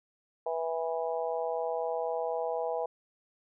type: harmonic tone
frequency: 164 Hz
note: E3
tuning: 9 cents flat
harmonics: 3 / 4 / 5 / 6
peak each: -33 / -34 / -36 / -42 dBFS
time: 0.46-2.86 s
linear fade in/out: 5 ms
effects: none